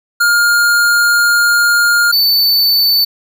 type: tone pair in turn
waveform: square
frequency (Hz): 1413 / 4515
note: F6 / C#8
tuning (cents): +20 / +31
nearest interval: octave + minor sixth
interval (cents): 2011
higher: second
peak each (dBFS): -9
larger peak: neither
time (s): 0.2-2.12 / 2.12-3.05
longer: first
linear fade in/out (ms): 10
effects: none